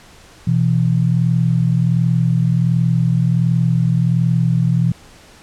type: tone pair together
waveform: sine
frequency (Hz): 125.1 / 166.46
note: B2 / E3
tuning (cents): +23 / +17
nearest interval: perfect fourth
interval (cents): 494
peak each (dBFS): -15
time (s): 0.47-4.92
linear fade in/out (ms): 5
effects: pink hiss -44 dBFS RMS until 5.42 s + low-pass 9000 Hz 12 dB/octave